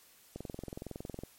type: click train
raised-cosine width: 2 ms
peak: -27 dBFS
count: 20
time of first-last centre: 0.36-1.236 s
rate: 21.7 Hz
effects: white hiss -61 dBFS RMS until 1.38 s + MP3 64 kbps